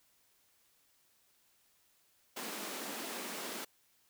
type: high-pass noise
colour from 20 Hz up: pink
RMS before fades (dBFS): -42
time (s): 2.36-3.65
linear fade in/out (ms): 10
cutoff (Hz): 200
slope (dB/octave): 48
effects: white hiss -71 dBFS RMS until 4.09 s